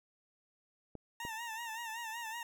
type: clicks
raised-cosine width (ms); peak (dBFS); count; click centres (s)
2; -31; 2; 0.953 / 1.251
type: tone with vibrato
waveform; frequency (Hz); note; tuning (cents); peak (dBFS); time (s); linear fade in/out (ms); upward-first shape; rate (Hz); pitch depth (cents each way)
20% pulse; 912; A#5; -38; -35; 1.2-2.43; 2; sine; 5.3; 74
effects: none